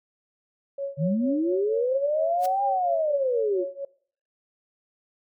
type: tone with tremolo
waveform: sine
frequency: 555 Hz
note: C#5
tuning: 2 cents sharp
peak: -25 dBFS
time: 0.78-3.85 s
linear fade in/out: 5 ms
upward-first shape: triangle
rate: 4.3 Hz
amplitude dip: 95%
type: linear two-way sweep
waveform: sine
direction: up then down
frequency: 140 to 809 to 338.6 Hz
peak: -21 dBFS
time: 0.97-3.65 s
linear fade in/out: 50 ms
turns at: 2.64 s
type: noise with exponential growth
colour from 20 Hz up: white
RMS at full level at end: -32 dBFS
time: 2.38-2.46 s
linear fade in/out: 5 ms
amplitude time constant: 17 ms
effects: noise-tail reverb RT60 0.5 s tail -20 dB re dry + MP3 96 kbps